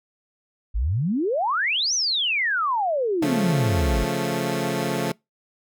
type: exponential two-way sweep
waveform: sine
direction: up then down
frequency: 46.25 to 6260 to 46.25 Hz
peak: -20 dBFS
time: 0.74-4.05 s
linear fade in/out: 20 ms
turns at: 1.94 s
type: chord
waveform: 15% pulse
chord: Db augmented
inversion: none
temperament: equal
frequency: 138.59 / 174.61 / 220 Hz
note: Db3 / F3 / A3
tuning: 0 / 0 / 0 cents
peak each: -21 dBFS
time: 3.22-5.12 s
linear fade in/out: 5 ms
effects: noise-tail reverb RT60 0.2 s tail -25 dB re dry